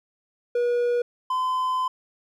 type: tone pair in turn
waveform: triangle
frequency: 482.5 / 1022.4 Hz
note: B4 / C6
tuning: -40 / -40 cents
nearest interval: octave + minor second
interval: 1300 cents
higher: second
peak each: -18 / -20 dBFS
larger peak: first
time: 0.55-1.02 / 1.3-1.88 s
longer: second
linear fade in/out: 5 ms
effects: none